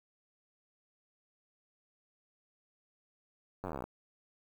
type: slowing click train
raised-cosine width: 1 ms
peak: -25 dBFS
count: 16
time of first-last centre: 3.64-3.84 s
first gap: 10 ms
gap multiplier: 1.04
effects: 9-bit